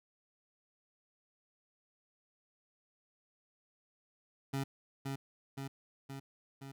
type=tone with echo; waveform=25% pulse; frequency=136.6 Hz; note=C#3; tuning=25 cents flat; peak=-30 dBFS; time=4.53-4.64 s; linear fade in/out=10 ms; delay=520 ms; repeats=4; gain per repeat=-3 dB; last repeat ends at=6.72 s; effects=none